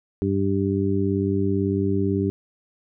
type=harmonic tone; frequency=98 Hz; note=G2; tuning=in tune; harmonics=1 / 2 / 3 / 4; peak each=-25 / -25 / -25 / -25 dBFS; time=0.22-2.3 s; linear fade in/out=0 ms; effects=none